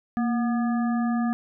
harmonic tone with a mistuned harmonic, 242.6 Hz, B3, 31 cents flat, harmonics 1 / 3 / 5 / 7, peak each -22 / -32 / -36 / -39 dBFS, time 0.17-1.33 s, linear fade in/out 0 ms, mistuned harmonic 1, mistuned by -70 cents, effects none

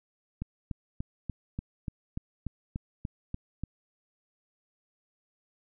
click train, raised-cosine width 5 ms, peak -21 dBFS, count 12, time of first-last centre 0.42-3.636 s, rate 3.42 Hz, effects none

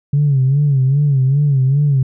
sine tone with vibrato, 138.59 Hz, C#3, in tune, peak -9 dBFS, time 0.13-2.03 s, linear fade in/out 5 ms, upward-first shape sine, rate 2.5 Hz, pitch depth 110 cents each way, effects tanh soft clip ceiling -6 dBFS

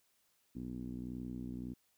10% pulse tone with low-pass filter, 61.74 Hz, B1, in tune, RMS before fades -43 dBFS, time 0.55-1.74 s, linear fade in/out 10 ms, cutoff 260 Hz, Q 3.1, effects white hiss -75 dBFS RMS until 1.97 s

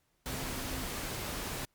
sine tone in noise, 261.6 Hz, C4, in tune, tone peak -44 dBFS, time 0.27-0.84 s, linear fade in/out 0 ms, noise pink, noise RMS -38 dBFS, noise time 0.26-1.65 s, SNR -9 dB, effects pink hiss -75 dBFS RMS until 1.74 s + Opus 48 kbps

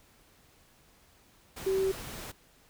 sine tone in noise, 383.6 Hz, G4, 37 cents flat, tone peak -25 dBFS, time 1.66-1.92 s, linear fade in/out 10 ms, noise pink, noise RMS -42 dBFS, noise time 1.56-2.32 s, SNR +14 dB, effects pink hiss -62 dBFS RMS until 2.69 s

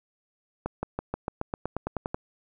accelerating click train, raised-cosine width 1 ms, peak -15 dBFS, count 13, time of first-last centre 0.66-2.145 s, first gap 170 ms, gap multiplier 0.94, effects none

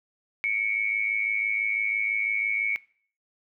sine tone pair together, 2200 / 2306 Hz, C#7 / D7, -14 / -32 cents, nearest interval minor second, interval 82 cents, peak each -25 / -28 dBFS, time 0.44-2.76 s, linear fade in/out 0 ms, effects noise-tail reverb RT60 0.5 s tail -21 dB re dry

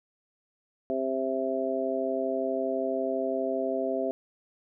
harmonic tone, 132.2 Hz, C3, 18 cents sharp, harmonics 2 / 3 / 4 / 5, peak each -33 / -32 / -33 / -30 dBFS, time 0.9-4.11 s, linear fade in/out 0 ms, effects none

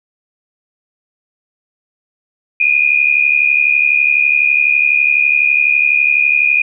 sine tone pair together, 2417 / 2489 Hz, D7 / D#7, +49 / 0 cents, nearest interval minor second, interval 51 cents, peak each -12 dBFS, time 2.6-6.62 s, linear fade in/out 5 ms, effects none

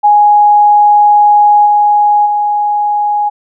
sine tone with level steps, 830.6 Hz, G#5, in tune, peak -3 / -5 / -9 dBFS, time 0.03-3.3 s, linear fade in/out 20 ms, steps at 1.65 / 2.25 s, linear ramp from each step 20 ms, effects none

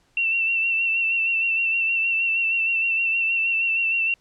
sine tone with vibrato, 2700 Hz, E7, 41 cents sharp, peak -19 dBFS, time 0.17-4.14 s, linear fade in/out 2 ms, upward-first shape sine, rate 6.4 Hz, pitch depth 35 cents each way, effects pink hiss -63 dBFS RMS until 4.2 s + low-pass 8000 Hz 12 dB/octave

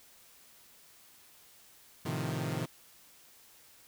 sawtooth chord, F dominant seventh, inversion first, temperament equal, 110 / 130.81 / 155.56 / 174.61 Hz, A2 / C3 / Eb3 / F3, 0 / 0 / 0 / 0 cents, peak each -36 / -33 / -33 / -36 dBFS, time 2.05-2.66 s, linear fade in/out 10 ms, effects white hiss -59 dBFS RMS until 3.87 s

